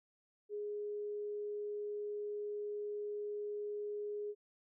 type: tone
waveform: sine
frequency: 415.3 Hz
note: G#4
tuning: in tune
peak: -38 dBFS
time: 0.49-4.35 s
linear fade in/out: 50 ms
effects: none